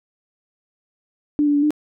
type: tone with pitch steps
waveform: sine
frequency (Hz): 295 / 290.7 / 288.2 / 300.1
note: D4 / D4 / D4 / D4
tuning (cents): +8 / -18 / -33 / +38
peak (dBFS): -14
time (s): 1.39-1.706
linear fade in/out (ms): 0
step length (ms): 79
effects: none